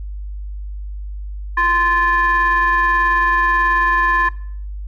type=ring-modulated tone; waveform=triangle; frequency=349.8 Hz; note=F4; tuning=3 cents sharp; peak=-8 dBFS; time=1.57-4.29 s; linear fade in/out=5 ms; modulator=1390 Hz; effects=noise-tail reverb RT60 0.6 s tail -21 dB re dry + added 50 Hz sine -25 dBFS peak until 4.87 s